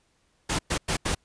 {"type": "noise bursts at uneven times", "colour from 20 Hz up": "pink", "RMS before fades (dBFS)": -26, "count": 4, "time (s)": [[0.49, 0.59], [0.7, 0.78], [0.88, 0.97], [1.05, 1.15]], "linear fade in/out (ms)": 10, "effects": ["pink hiss -68 dBFS RMS until 1.24 s", "resampled to 22050 Hz"]}